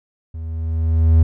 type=tone with level ramp; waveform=triangle; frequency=80.9 Hz; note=E2; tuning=32 cents flat; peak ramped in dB=-25 to -5 dBFS; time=0.34-1.23 s; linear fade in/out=5 ms; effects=none